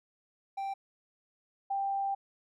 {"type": "tone pair in turn", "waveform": ["triangle", "sine"], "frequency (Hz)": [784, 788.5], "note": ["G5", "G5"], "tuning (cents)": [0, 10], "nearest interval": "unison", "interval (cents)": 10, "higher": "second", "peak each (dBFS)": [-31, -29], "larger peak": "second", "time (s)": [[0.57, 0.74], [1.7, 2.15]], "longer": "second", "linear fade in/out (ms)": 10, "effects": []}